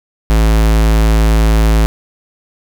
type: tone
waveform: square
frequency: 54.5 Hz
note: A1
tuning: 16 cents flat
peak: -8 dBFS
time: 0.3-1.86 s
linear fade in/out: 0 ms
effects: none